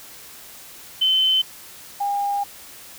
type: tone pair in turn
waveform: sine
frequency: 3063 / 807.5 Hz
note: G7 / G#5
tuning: -41 / -49 cents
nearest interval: octave + major seventh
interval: 2308 cents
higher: first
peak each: -15 / -20 dBFS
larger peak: first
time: 1.01-1.42 / 2-2.44 s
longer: second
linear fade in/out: 10 ms
effects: white hiss -42 dBFS RMS until 2.98 s